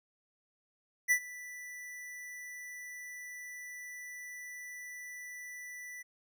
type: tone with ADSR envelope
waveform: square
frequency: 1975.5 Hz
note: B6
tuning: in tune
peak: -23 dBFS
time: 1.08-6.03 s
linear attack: 32 ms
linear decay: 78 ms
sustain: -21 dB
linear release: 16 ms
effects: none